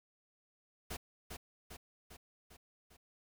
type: noise with echo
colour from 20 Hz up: pink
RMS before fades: -42 dBFS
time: 0.9-0.97 s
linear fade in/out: 10 ms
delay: 400 ms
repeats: 5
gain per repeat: -4 dB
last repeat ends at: 2.97 s
effects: none